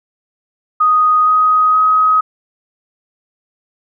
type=tone with pitch steps; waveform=sine; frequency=1244.5 / 1254.6 / 1264.8 Hz; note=D#6 / D#6 / D#6; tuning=0 / +14 / +28 cents; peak=-8 dBFS; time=0.8-2.21 s; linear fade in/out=10 ms; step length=470 ms; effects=none